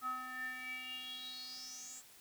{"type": "tone with band-pass filter sweep", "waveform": "square", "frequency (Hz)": 255.3, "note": "C4", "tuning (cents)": -42, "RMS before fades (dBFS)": -45, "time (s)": [0.01, 2.03], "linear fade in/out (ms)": 50, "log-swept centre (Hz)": [1200, 7700], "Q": 9.3, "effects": ["white hiss -60 dBFS RMS until 2.2 s"]}